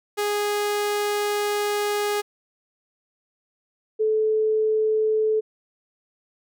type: tone pair in turn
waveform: sawtooth / sine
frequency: 413.6 / 434.5 Hz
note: G#4 / A4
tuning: -7 / -22 cents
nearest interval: minor second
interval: 85 cents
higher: second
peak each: -18 / -18 dBFS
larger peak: neither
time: 0.17-2.22 / 3.99-5.41 s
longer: first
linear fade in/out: 20 ms
effects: none